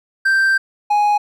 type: tone pair in turn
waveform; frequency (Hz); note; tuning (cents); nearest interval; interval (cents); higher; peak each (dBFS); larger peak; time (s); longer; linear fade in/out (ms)
triangle; 1568 / 830.6; G6 / G#5; 0 / 0; major seventh; 1100; first; -10; neither; 0.25-0.58 / 0.9-1.18; first; 10
effects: none